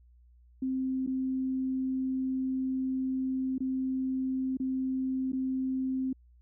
sine tone with dropouts, 261.6 Hz, C4, in tune, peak -28 dBFS, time 0.62-6.13 s, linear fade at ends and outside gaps 5 ms, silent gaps 1.065-1.073 / 3.582-3.604 / 4.571-4.599 / 5.32-5.33 s, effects added 60 Hz sine -56 dBFS peak until 6.41 s

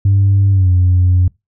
sine tone with pitch glide, 98.6 to 90.42 Hz, G2 to F#2, +11 to -39 cents, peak -6 dBFS, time 0.05-1.28 s, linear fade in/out 5 ms, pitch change -150 cents, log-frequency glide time 0.51-0.7 s, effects noise-tail reverb RT60 0.2 s tail -25 dB re dry + tanh soft clip ceiling -5 dBFS

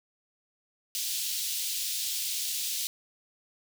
pink high-pass noise, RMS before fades -32 dBFS, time 0.95-2.87 s, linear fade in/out 0 ms, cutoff 3300 Hz, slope 24 dB/octave, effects none

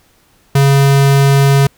square tone, 138.59 Hz, C#3, in tune, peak -7 dBFS, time 0.55-1.67 s, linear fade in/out 5 ms, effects pink hiss -52 dBFS RMS until 1.77 s

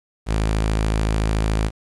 sawtooth tone, 53.7 Hz, A1, 41 cents flat, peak -14 dBFS, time 0.26-1.71 s, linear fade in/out 50 ms, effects resampled to 24000 Hz + 8-bit

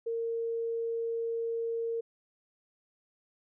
sine tone, 460 Hz, A#4, 23 cents flat, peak -30 dBFS, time 0.06-2.01 s, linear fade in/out 10 ms, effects none

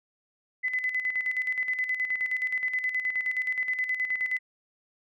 sine tone with tremolo, 2015 Hz, B6, 34 cents sharp, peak -24 dBFS, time 0.63-4.39 s, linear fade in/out 20 ms, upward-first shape square, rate 9.5 Hz, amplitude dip 60%, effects none

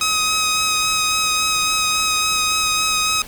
10% pulse tone with vibrato, 1265 Hz, D#6, 28 cents sharp, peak -8 dBFS, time 0.01-3.22 s, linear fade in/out 2 ms, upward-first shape sine, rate 3.6 Hz, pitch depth 13 cents each way, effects pink hiss -37 dBFS RMS until 3.27 s

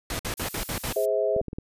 pink noise bursts, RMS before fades -30 dBFS, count 6, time 0.1-0.928 s, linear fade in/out 2 ms, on 93 ms, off 54 ms
violet noise, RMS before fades -36 dBFS, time 0.37-1.06 s, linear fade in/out 10 ms
sine chord, Ab augmented, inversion none, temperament equal with one note detuned, 415.3 / 523.3 / 646.4 Hz, Ab4 / C5 / E5, 0 / 0 / -34 cents, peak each -26 / -27 / -25 dBFS, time 0.96-1.41 s, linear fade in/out 5 ms
clicks, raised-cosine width 3 ms, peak -21 dBFS, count 5, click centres 1.364 / 1.414 / 1.483 / 1.531 / 1.585 s
effects resampled to 32000 Hz

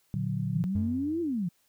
sine chord, Bb augmented, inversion none, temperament equal, 116.54 / 146.83 / 185 Hz, Bb2 / D3 / F#3, 0 / 0 / 0 cents, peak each -32 dBFS, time 0.14-0.64 s, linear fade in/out 0 ms
sine exponential two-way sweep, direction up then down, 157.8 to 349.2 to 163 Hz, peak -27 dBFS, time 0.55-1.49 s, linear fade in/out 10 ms, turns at 1.21 s
triangle tone with exponential decay, 92.5 Hz, F#2, in tune, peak -24 dBFS, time 0.75-1.49 s, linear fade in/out 5 ms, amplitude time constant 160 ms
effects white hiss -69 dBFS RMS until 1.68 s

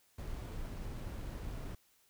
brown noise with sample-and-hold, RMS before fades -42 dBFS, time 0.18-1.75 s, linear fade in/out 5 ms, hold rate 11025 Hz, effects white hiss -70 dBFS RMS until 2.09 s

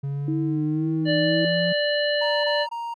triangle exponential sweep, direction up, 138.59 to 174.61 Hz, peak -23 dBFS, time 0.03-1.73 s, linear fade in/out 10 ms
sine tone with vibrato, 314.6 Hz, D#4, 19 cents sharp, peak -23 dBFS, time 0.28-1.45 s, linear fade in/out 2 ms, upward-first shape sine, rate 2 Hz, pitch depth 49 cents each way
harmonic tone, 587.3 Hz, D5, in tune, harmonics 1 / 3 / 5 / 7, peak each -22 / -27 / -29 / -30 dBFS, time 1.05-2.67 s, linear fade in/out 50 ms
triangle tone bursts, 934 Hz, A#5, 3 cents sharp, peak -26 dBFS, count 3, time 2.21-2.942 s, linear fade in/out 10 ms, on 230 ms, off 21 ms
effects none

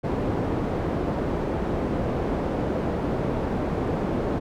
white low-pass noise, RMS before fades -26 dBFS, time 0.03-4.4 s, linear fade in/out 20 ms, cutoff 460 Hz, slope 12 dB/octave, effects none

